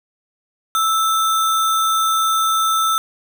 sine tone with sample-and-hold, 1318.5 Hz, E6, in tune, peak -14 dBFS, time 0.75-2.98 s, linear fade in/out 0 ms, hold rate 4900 Hz, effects none

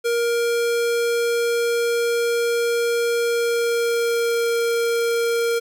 square tone with pitch glide, 470 to 466.2 Hz, A#4 to A#4, +14 to 0 cents, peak -19 dBFS, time 0.04-5.6 s, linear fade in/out 20 ms, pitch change -14 cents, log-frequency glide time 3.21-4.52 s, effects 10-bit

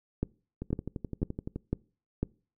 two click trains, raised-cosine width 3 ms, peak -22 / -15 dBFS, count 12 / 5, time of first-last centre 0.62-1.56 / 0.23-2.23 s, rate 11.7 / 2 Hz, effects noise-tail reverb RT60 0.4 s tail -24 dB re dry

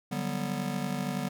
square chord, G major seventh, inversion second, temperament just, 147 / 183.75 / 196 / 245 Hz, D3 / F#3 / G3 / B3, +2 / -12 / 0 / -14 cents, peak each -37 / -38 / -36 / -36 dBFS, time 0.11-1.29 s, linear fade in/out 10 ms, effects none

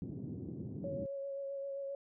pink band-pass noise, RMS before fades -43 dBFS, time 0.02-1.06 s, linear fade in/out 0 ms, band 110 to 330 Hz, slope 24 dB/octave
sine tone with vibrato, 553 Hz, C#5, 4 cents flat, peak -38 dBFS, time 0.84-1.95 s, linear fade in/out 2 ms, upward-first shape sine, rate 7.6 Hz, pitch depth 17 cents each way
effects none

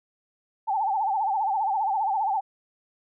sine tone with vibrato, 826 Hz, G#5, 10 cents flat, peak -22 dBFS, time 0.67-2.41 s, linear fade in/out 20 ms, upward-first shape sine, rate 15 Hz, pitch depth 140 cents each way, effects none

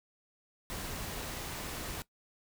pink noise, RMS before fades -40 dBFS, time 0.7-2.02 s, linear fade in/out 0 ms, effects noise-tail reverb RT60 0.1 s tail -18 dB re dry

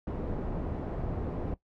pink low-pass noise, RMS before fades -34 dBFS, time 0.07-1.54 s, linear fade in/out 2 ms, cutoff 580 Hz, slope 12 dB/octave, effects noise-tail reverb RT60 0.1 s tail -17 dB re dry

